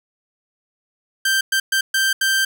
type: tone bursts at uneven times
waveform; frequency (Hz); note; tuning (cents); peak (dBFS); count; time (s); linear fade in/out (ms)
sawtooth; 1568; G6; 0; -12; 5; 1.25-1.41 / 1.52-1.6 / 1.72-1.81 / 1.94-2.13 / 2.21-2.45; 5
effects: none